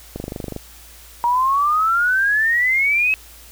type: click train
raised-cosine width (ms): 2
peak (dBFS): -14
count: 11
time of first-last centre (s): 0.16-0.563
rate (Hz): 24.8
type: exponential sweep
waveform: sine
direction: up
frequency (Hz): 942 to 2588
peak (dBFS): -14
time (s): 1.24-3.14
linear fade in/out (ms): 0
effects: added 57 Hz sine -45 dBFS peak until 3.51 s + white hiss -44 dBFS RMS until 3.51 s